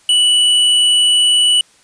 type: tone with hard clipping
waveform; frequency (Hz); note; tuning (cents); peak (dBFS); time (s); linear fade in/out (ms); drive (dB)
triangle; 2957; F#7; -2; -10; 0.09-1.61; 2; 17
effects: white hiss -50 dBFS RMS until 1.83 s + resampled to 22050 Hz

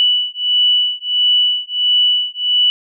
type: beating tone pair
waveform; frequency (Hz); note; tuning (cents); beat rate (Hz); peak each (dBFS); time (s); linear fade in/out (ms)
sine; 2960 / 2961.5; F#7 / F#7; 0 / +1; 1.5; -15; 0-2.7; 0
effects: none

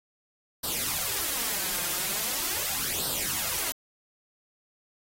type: noise with flanger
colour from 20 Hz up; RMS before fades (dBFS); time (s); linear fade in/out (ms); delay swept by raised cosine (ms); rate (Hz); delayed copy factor
white; -30; 0.63-3.72; 10; 0.22 to 5.72; 0.41; +0.7
effects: AAC 48 kbps

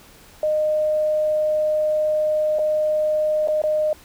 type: tone with dropouts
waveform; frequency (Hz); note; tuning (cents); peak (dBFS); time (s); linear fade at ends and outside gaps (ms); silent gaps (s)
sine; 613; D#5; -26; -17; 0.43-3.93; 2; 2.587-2.592 / 3.475-3.484 / 3.618-3.637
effects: pink hiss -48 dBFS RMS until 4.04 s

